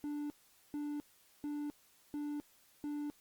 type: tone bursts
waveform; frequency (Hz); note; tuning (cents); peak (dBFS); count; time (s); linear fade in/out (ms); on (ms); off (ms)
triangle; 293.7; D4; 0; -35; 5; 0.04-3.1; 0; 260; 440
effects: white hiss -67 dBFS RMS until 3.2 s + Opus 48 kbps